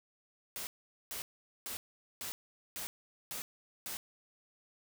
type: noise bursts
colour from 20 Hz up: white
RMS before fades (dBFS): -41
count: 7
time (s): 0.56-3.97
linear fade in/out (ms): 0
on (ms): 110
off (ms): 440
effects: none